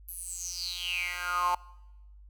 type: tone with high-pass filter sweep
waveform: 10% pulse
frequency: 177.6 Hz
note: F3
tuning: 29 cents sharp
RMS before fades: -33 dBFS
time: 0.08-1.55 s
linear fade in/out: 5 ms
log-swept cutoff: 12000 to 900 Hz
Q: 9
effects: noise-tail reverb RT60 1.0 s tail -23 dB re dry + added 50 Hz sine -49 dBFS peak until 2.29 s